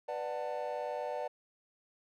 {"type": "chord", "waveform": "triangle", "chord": "B minor seventh", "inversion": "none", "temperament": "just", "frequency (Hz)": [493.9, 592.7, 740.8, 889], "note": ["B4", "D5", "F#5", "A5"], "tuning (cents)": [0, 16, 2, 18], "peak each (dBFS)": [-38, -36, -39, -40], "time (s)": [0.08, 1.28], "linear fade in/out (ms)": 10, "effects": ["tanh soft clip ceiling -25 dBFS"]}